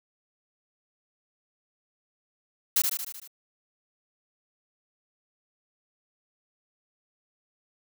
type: noise with echo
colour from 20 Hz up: blue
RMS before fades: -22 dBFS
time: 2.76-2.82 s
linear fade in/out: 5 ms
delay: 76 ms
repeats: 6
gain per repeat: -4 dB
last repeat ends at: 3.276 s
effects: none